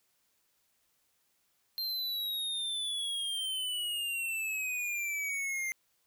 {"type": "exponential sweep", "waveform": "square", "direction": "down", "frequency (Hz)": [4186, 2093], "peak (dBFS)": -33, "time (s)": [1.78, 5.72], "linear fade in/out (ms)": 0, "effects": ["white hiss -74 dBFS RMS until 6.06 s"]}